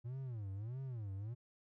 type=tone with vibrato; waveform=triangle; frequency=113.9 Hz; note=A#2; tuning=40 cents flat; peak=-39 dBFS; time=0.04-1.35 s; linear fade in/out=20 ms; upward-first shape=sine; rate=1.6 Hz; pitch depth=290 cents each way; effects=none